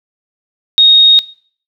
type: tone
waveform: sine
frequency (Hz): 3732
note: A#7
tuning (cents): +1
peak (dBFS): -3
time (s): 0.78-1.19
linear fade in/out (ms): 0
effects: noise-tail reverb RT60 0.5 s tail -20 dB re dry